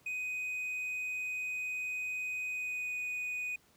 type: tone with pitch glide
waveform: triangle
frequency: 2501 to 2482 Hz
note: D#7 to D#7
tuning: +8 to -5 cents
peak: -33 dBFS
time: 0.06-3.56 s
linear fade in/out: 5 ms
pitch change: -13 cents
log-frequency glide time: 2.48-2.97 s
effects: pink hiss -66 dBFS RMS until 3.76 s + high-pass 60 Hz 12 dB/octave